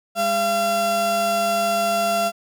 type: tone pair together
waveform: 35% pulse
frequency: 203.4 / 682.6 Hz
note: G#3 / F5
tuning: -36 / -40 cents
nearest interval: octave + major sixth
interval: 2096 cents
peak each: -28 / -17 dBFS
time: 0.15-2.32 s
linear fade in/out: 50 ms
effects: none